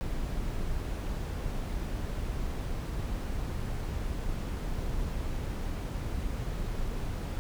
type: noise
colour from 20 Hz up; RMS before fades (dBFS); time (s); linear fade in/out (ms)
brown; -33; 0.01-7.39; 0
effects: none